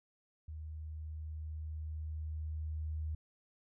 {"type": "tone with level ramp", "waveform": "sine", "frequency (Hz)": 77.78, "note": "D#2", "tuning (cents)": 0, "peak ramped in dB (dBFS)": [-42, -35], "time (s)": [0.48, 3.15], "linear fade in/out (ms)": 5, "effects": []}